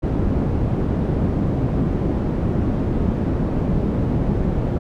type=low-pass noise; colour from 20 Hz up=white; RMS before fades=-20 dBFS; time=0.02-4.79 s; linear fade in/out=20 ms; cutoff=240 Hz; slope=12 dB/octave; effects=none